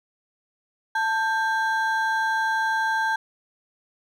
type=ring-modulated tone; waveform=triangle; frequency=1234 Hz; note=D#6; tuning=15 cents flat; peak=-16 dBFS; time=0.95-3.16 s; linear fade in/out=5 ms; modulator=348 Hz; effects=none